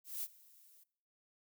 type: noise with ADSR envelope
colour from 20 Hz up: violet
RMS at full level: -39 dBFS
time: 0.04-0.84 s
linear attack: 190 ms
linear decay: 42 ms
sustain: -24 dB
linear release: 11 ms
effects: noise-tail reverb RT60 0.6 s tail -21 dB re dry